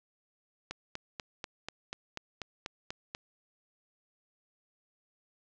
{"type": "click train", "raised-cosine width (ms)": 0.2, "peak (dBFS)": -20, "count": 11, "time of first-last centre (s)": [0.71, 3.149], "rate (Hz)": 4.1, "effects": ["low-pass 7000 Hz 12 dB/octave", "10-bit"]}